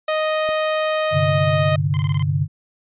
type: tone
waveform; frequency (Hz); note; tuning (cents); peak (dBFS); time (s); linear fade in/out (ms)
sawtooth; 622.3; D#5; 0; -14; 0.08-1.76; 5
type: click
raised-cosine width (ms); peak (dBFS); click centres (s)
2; -22; 0.49
type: chord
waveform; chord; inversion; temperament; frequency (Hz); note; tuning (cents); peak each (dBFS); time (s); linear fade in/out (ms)
sine; G suspended fourth; none; equal; 98 / 130.81 / 146.83; G2 / C3 / D3; 0 / 0 / 0; -22 / -24 / -19; 1.11-2.48; 50
type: tone bursts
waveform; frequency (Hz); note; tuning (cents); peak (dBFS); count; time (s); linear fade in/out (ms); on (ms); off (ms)
10% pulse; 1035; C6; -19; -20; 6; 1.94-2.225; 0; 30; 21
effects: resampled to 8000 Hz